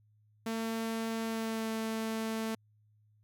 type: tone with pitch glide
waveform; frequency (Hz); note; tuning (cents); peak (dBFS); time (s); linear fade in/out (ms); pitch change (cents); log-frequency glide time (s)
sawtooth; 225.4 to 222.3; A3 to A3; +42 to +18; -29; 0.46-2.55; 5; -24; 1.23-1.69
effects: added 106 Hz sine -64 dBFS peak until 3.23 s